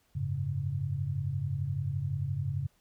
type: chord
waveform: sine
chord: F# suspended second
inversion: none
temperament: just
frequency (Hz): 92.5 / 104.06 / 138.75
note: F#2 / G#2 / C#3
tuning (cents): 0 / +4 / +2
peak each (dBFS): -36 / -35 / -32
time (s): 0.15-2.67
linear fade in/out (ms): 10
effects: pink hiss -70 dBFS RMS until 2.8 s